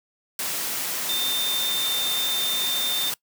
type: tone in noise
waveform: sine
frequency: 3605 Hz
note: A7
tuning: 41 cents sharp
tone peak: -24 dBFS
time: 1.09-3.1 s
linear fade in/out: 2 ms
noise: white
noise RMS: -28 dBFS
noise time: 0.39-3.14 s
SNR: +1 dB
effects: noise-tail reverb RT60 0.1 s tail -22 dB re dry + high-pass 150 Hz 12 dB/octave